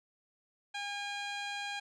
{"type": "tone with low-pass filter", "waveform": "15% pulse", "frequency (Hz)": 811, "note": "G#5", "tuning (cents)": -41, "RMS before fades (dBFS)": -39, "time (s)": [0.74, 1.8], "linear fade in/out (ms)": 10, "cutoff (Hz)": 5300, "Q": 1.6, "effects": []}